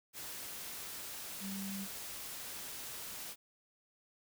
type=tone in noise; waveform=sine; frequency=195.9 Hz; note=G3; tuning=1 cent flat; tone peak=-40 dBFS; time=1.4-1.88 s; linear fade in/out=50 ms; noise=white; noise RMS=-45 dBFS; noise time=0.13-3.36 s; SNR=+2 dB; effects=none